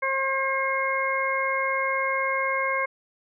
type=harmonic tone; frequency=536 Hz; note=C5; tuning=42 cents sharp; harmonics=1 / 2 / 3 / 4; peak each=-29 / -27 / -31 / -27 dBFS; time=0.02-2.86 s; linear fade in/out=10 ms; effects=none